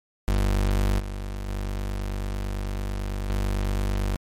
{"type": "tone with level steps", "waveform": "35% pulse", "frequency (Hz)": 49, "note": "G1", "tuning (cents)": 0, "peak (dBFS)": [-18, -28, -25, -21], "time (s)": [0.28, 4.16], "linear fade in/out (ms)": 0, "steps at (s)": [0.99, 1.48, 3.29], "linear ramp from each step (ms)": 10, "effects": ["MP3 64 kbps"]}